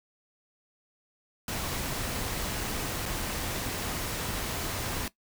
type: noise with dropouts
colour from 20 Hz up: pink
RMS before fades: -33 dBFS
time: 1.48-5.08 s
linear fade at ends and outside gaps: 2 ms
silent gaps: 3.056-3.06 s
effects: noise-tail reverb RT60 0.1 s tail -17 dB re dry